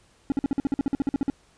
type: tone bursts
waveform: triangle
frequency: 277.2 Hz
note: C#4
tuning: in tune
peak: -18 dBFS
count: 15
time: 0.3-1.3 s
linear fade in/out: 0 ms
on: 20 ms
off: 50 ms
effects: pink hiss -60 dBFS RMS until 1.57 s + resampled to 22050 Hz